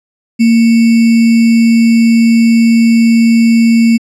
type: tone with sample-and-hold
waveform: sine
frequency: 229.5 Hz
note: A#3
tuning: 27 cents flat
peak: -4 dBFS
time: 0.39-3.98 s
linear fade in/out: 20 ms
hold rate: 2450 Hz
effects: low-pass 8000 Hz 12 dB/octave